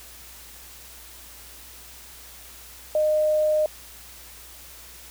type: tone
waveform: sine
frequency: 613 Hz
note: D#5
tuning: 26 cents flat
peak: -18 dBFS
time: 2.95-3.66 s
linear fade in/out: 2 ms
effects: added 60 Hz sine -51 dBFS peak until 5.1 s + white hiss -45 dBFS RMS until 5.1 s